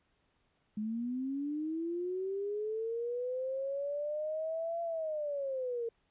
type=linear two-way sweep; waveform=sine; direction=up then down; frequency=208.4 to 681 to 455.2 Hz; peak=-33 dBFS; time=0.77-5.89 s; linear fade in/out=5 ms; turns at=4.82 s; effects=pink hiss -75 dBFS RMS until 6.1 s + resampled to 8000 Hz